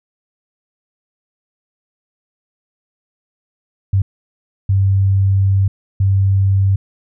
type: tone bursts at uneven times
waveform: sine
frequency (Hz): 97.3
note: G2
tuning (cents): -12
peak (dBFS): -10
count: 3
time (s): 3.93-4.02 / 4.69-5.68 / 6-6.76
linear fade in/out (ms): 5
effects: none